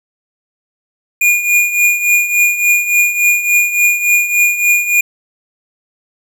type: tone with tremolo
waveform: square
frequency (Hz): 2432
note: D#7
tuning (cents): -40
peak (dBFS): -7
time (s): 1.21-5.01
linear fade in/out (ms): 5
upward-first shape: triangle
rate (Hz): 3.5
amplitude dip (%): 75
effects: none